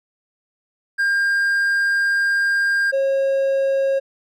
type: tone pair in turn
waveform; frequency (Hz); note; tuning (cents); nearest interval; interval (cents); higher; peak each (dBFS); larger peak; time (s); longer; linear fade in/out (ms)
triangle; 1604 / 543.1; G6 / C#5; +39 / -36; octave + perfect fifth; 1875; first; -14; neither; 0.98-2.92 / 2.92-4; first; 20
effects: none